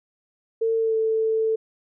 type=tone with pitch glide; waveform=sine; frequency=451.1 to 443.1 Hz; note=A4 to A4; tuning=+43 to +12 cents; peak=-19 dBFS; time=0.61-1.56 s; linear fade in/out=10 ms; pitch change=-31 cents; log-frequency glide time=0.79-0.95 s; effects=none